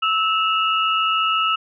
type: tone cluster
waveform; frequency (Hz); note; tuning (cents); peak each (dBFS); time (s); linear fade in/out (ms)
sine; 1307 / 2683 / 2875; E6 / E7 / F7; -15 / +30 / +50; -18 / -26 / -23; 0.02-1.56; 10
effects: none